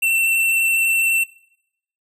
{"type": "tone with vibrato", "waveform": "square", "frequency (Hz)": 2694, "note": "E7", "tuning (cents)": 37, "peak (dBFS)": -16, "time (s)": [0.02, 1.24], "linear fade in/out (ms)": 10, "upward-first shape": "triangle", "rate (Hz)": 12, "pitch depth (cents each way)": 13, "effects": ["noise-tail reverb RT60 0.8 s tail -23 dB re dry"]}